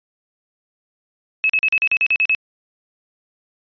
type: tone bursts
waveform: sine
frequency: 2583 Hz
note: E7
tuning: 36 cents flat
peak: -13 dBFS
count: 10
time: 1.44-2.349 s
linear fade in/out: 0 ms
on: 54 ms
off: 41 ms
effects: resampled to 11025 Hz